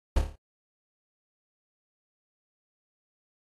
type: noise with echo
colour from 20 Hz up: brown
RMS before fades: -20 dBFS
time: 0.16-0.19 s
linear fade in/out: 5 ms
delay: 28 ms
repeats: 6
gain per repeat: -5 dB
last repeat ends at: 0.358 s
effects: AAC 32 kbps